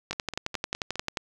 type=two click trains; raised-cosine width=0.2 ms; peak=-18 / -11 dBFS; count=5 / 13; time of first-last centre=0.13-0.956 / 0.11-1.172 s; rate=4.84 / 11.3 Hz; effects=none